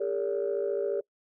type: tone cluster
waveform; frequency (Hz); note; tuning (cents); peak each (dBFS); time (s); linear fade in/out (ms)
sine; 401.6 / 456 / 570; G4 / A#4 / C#5; +42 / -38 / +48; -29 / -31 / -31; 0-1.01; 10
effects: noise-tail reverb RT60 0.1 s tail -23 dB re dry + tanh soft clip ceiling -20 dBFS